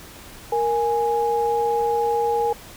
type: tone pair together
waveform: sine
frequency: 466.2 / 830.6 Hz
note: A#4 / G#5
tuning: 0 / 0 cents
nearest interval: minor seventh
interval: 1000 cents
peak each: -21 dBFS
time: 0.52-2.53 s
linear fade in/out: 5 ms
effects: pink hiss -42 dBFS RMS until 2.76 s